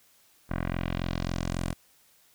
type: tone with low-pass filter sweep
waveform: 10% pulse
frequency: 43.65 Hz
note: F1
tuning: in tune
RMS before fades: -31 dBFS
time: 0.49-1.74 s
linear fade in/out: 20 ms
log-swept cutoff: 1600 to 11000 Hz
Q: 1.6
effects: white hiss -62 dBFS RMS until 2.34 s